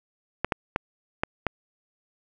clicks, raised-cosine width 0.5 ms, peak -8 dBFS, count 5, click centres 0.446 / 0.522 / 0.761 / 1.235 / 1.467 s, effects none

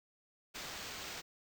white noise with sample-and-hold, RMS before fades -45 dBFS, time 0.54-1.22 s, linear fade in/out 20 ms, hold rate 11025 Hz, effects none

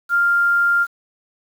sine tone with quantisation, 1396.9 Hz, F6, in tune, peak -13 dBFS, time 0.09-0.87 s, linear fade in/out 50 ms, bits 7, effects none

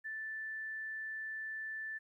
sine tone, 1760 Hz, A6, in tune, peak -39 dBFS, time 0.04-1.99 s, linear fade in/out 20 ms, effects 13-bit

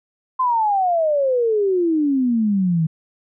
sine exponential sweep, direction down, 1046.5 to 155.56 Hz, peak -15 dBFS, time 0.39-2.87 s, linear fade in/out 10 ms, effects none

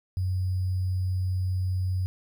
sine tone with sample-and-hold, 92.5 Hz, F#2, in tune, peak -24 dBFS, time 0.17-2.06 s, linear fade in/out 0 ms, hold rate 4900 Hz, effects none

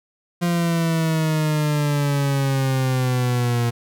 40% pulse exponential sweep, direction down, 174.3 to 117.9 Hz, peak -17 dBFS, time 0.41-3.71 s, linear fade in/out 20 ms, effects none

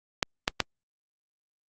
clicks, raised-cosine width 0.2 ms, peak -5 dBFS, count 3, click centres 0.228 / 0.479 / 0.603 s, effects Opus 48 kbps

